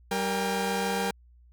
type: tone cluster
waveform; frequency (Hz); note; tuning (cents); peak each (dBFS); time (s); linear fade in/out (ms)
sawtooth; 193.2 / 467.6 / 800; G3 / A#4 / G5; -25 / +5 / +35; -27; 0.11-1.11; 5
effects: added 60 Hz sine -53 dBFS peak until 1.52 s